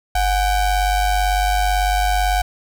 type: ring-modulated tone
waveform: square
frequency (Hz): 388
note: G4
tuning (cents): -18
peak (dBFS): -13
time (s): 0.15-2.42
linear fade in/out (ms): 5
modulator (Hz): 339
effects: none